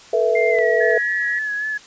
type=chord; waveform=sine; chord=A suspended second; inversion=none; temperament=equal with one note detuned; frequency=440 / 485.1 / 659.3 Hz; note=A4 / B4 / E5; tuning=0 / -31 / 0 cents; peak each=-19 dBFS; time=0.13-0.98 s; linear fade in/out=5 ms
type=tone with pitch glide; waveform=sine; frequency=2102 to 1916.4 Hz; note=C7 to A#6; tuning=+7 to +47 cents; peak=-21 dBFS; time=0.35-1.39 s; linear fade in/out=5 ms; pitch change=-160 cents; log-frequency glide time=0.5-0.65 s
type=clicks; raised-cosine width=0.3 ms; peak=-19 / -27 dBFS; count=2; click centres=0.587 / 0.909 s
type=tone with vibrato; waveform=sine; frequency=1700 Hz; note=G#6; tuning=40 cents sharp; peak=-21 dBFS; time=0.8-1.78 s; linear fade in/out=10 ms; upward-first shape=sine; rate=3.7 Hz; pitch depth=34 cents each way
effects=white hiss -44 dBFS RMS until 1.86 s + resampled to 16000 Hz